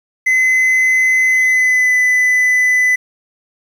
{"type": "tone with pitch glide", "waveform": "triangle", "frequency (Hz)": [2037, 2002], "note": ["C7", "B6"], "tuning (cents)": [-47, 23], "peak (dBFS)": -8, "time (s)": [0.26, 2.96], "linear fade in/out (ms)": 10, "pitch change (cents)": -30, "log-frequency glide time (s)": [1.28, 1.96], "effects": ["7-bit"]}